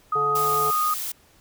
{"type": "tone with pitch glide", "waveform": "sine", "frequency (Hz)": [1250, 1237.8], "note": ["D#6", "D#6"], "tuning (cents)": [8, -9], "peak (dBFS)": -20, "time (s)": [0.12, 0.94], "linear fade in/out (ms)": 5, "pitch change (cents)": -17, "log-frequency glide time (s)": [0.33, 0.5]}
{"type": "harmonic tone", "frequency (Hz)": 144, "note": "D3", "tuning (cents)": -34, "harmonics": [1, 3, 5, 6], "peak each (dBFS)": [-37, -27, -34, -37], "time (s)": [0.15, 0.71], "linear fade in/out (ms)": 10}
{"type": "noise", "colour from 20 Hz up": "blue", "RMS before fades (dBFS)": -30, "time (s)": [0.35, 1.12], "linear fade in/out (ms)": 5}
{"effects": ["pink hiss -57 dBFS RMS until 1.4 s"]}